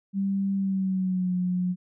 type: tone with pitch glide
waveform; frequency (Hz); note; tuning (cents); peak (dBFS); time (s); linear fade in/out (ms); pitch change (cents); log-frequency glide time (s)
sine; 196 to 180.77; G3 to F#3; 0 to -40; -23; 0.13-1.76; 50; -140; 0.55-1.34
effects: none